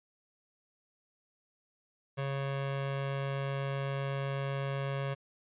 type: tone pair together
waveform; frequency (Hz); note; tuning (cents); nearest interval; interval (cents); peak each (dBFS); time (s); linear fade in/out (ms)
sawtooth; 137.85 / 275.7; C#3 / C#4; -9 / -9; octave; 1200; -28 / -35; 2.17-5.15; 20
effects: resampled to 8000 Hz